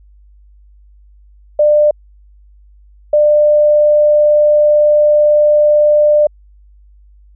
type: tone pair in turn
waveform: sine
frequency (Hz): 597 / 597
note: D5 / D5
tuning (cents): +28 / +28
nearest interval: unison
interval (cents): 0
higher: neither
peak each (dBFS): -6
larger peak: neither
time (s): 1.59-1.91 / 3.13-6.27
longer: second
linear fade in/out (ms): 5
effects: added 50 Hz sine -41 dBFS peak until 7.35 s